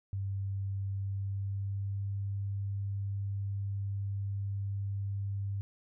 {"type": "tone with pitch glide", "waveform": "sine", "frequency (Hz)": [98, 99.37], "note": ["G2", "G2"], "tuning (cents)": [0, 24], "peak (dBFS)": -32, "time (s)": [0.13, 5.61], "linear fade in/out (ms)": 0, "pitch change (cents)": 24, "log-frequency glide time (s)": [0.94, 2.13], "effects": []}